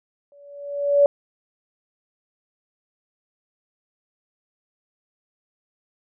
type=tone with exponential growth; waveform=sine; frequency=571 Hz; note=D5; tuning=49 cents flat; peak=-9 dBFS; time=0.32-1.06 s; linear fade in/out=1 ms; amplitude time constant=160 ms; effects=none